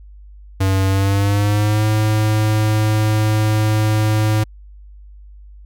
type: tone with pitch glide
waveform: square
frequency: 96 to 107.76 Hz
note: G2 to A2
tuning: -36 to -36 cents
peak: -14 dBFS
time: 0.6-4.44 s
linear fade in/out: 10 ms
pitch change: +200 cents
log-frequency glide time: 0.87-1.85 s
effects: added 50 Hz sine -37 dBFS peak until 5.65 s